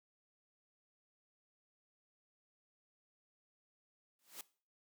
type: noise with exponential growth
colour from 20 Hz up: white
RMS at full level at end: -44 dBFS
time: 4.19-4.41 s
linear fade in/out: 2 ms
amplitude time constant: 47 ms
effects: noise-tail reverb RT60 0.4 s tail -19 dB re dry + high-pass 200 Hz 12 dB/octave